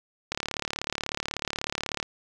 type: click train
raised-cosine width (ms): 0.2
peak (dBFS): -11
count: 63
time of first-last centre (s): 0.32-2.028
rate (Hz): 36.3
effects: none